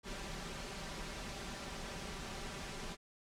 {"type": "noise with comb filter", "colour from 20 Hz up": "pink", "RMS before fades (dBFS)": -44, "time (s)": [0.03, 2.97], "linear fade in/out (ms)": 50, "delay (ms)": 5.1, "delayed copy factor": 0.55, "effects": ["low-pass 7000 Hz 12 dB/octave"]}